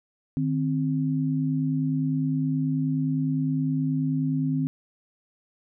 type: tone pair together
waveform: sine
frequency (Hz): 153.3 / 262.9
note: D#3 / C4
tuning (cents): -25 / +8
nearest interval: major sixth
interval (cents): 933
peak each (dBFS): -25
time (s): 0.37-4.67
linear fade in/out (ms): 0
effects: none